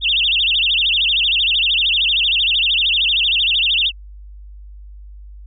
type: tone with vibrato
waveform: sine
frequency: 3136 Hz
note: G7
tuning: in tune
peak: -13 dBFS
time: 0.01-3.92 s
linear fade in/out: 50 ms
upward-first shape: sine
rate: 13 Hz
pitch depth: 290 cents each way
effects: added 50 Hz sine -34 dBFS peak until 5.46 s